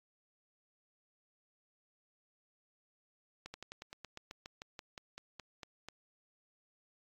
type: slowing click train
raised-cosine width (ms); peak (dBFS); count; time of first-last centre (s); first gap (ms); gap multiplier
0.2; -28; 17; 3.46-5.886; 80; 1.08
effects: AAC 48 kbps